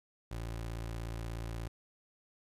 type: tone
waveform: 25% pulse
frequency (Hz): 56.7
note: A#1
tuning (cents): -47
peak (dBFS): -34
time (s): 0.31-1.68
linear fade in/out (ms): 5
effects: resampled to 32000 Hz + 11-bit